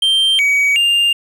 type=tone with pitch steps; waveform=triangle; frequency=3150 / 2263 / 2801 Hz; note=G7 / C#7 / F7; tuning=+8 / +35 / +4 cents; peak=-9 dBFS; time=0.02-1.13 s; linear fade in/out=5 ms; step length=370 ms; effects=none